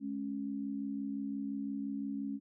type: tone pair together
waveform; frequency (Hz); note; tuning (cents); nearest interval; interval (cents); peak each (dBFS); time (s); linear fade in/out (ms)
sine; 210.7 / 276.5; G#3 / C#4; +25 / -4; perfect fourth; 471; -39 / -37; 0-2.4; 50
effects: none